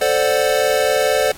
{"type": "chord", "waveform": "square", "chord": "D dominant seventh", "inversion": "second", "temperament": "equal", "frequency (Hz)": [440, 523.3, 587.3, 740], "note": ["A4", "C5", "D5", "F#5"], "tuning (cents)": [0, 0, 0, 0], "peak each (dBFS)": [-21, -19, -19, -23], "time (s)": [0.01, 1.32], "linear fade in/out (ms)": 5, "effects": ["pink hiss -38 dBFS RMS until 1.37 s", "MP3 64 kbps"]}